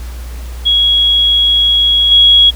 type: tone with level steps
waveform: sine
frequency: 3322 Hz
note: G#7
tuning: in tune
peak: -7 / -3 dBFS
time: 0.65-2.51 s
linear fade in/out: 20 ms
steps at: 2.11 s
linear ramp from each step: 10 ms
effects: added 60 Hz sine -22 dBFS peak until 2.55 s + pink hiss -36 dBFS RMS until 2.55 s